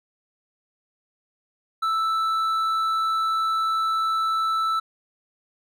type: tone with hard clipping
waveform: sine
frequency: 1318.5 Hz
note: E6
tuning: in tune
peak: -22 dBFS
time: 1.82-4.8 s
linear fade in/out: 10 ms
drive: 5 dB
effects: none